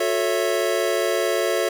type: chord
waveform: square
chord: F# minor seventh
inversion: none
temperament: equal with one note detuned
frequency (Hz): 362.6 / 440 / 554.4 / 659.3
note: F#4 / A4 / C#5 / E5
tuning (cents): -35 / 0 / 0 / 0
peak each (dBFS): -26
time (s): 0-1.69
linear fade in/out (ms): 5
effects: none